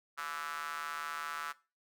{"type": "tone with high-pass filter", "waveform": "square", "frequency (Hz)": 77.5, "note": "D#2", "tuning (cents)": -6, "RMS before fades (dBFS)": -40, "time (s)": [0.17, 1.53], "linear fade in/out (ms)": 20, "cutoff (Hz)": 1300, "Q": 5, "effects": ["noise-tail reverb RT60 0.3 s tail -18 dB re dry"]}